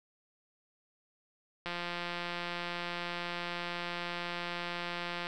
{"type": "click train", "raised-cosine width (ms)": 0.3, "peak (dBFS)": -21, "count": 629, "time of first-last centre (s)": [1.66, 5.269], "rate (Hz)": 174, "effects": []}